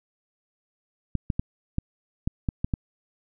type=clicks; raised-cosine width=5 ms; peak=-12 dBFS; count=8; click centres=1.153 / 1.302 / 1.395 / 1.784 / 2.275 / 2.488 / 2.645 / 2.738 s; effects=none